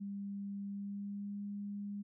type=tone with pitch glide; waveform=sine; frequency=200 to 203 Hz; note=G3 to G#3; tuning=+35 to -39 cents; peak=-39 dBFS; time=0-2.03 s; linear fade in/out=20 ms; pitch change=+26 cents; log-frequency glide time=0.68-1.41 s; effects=none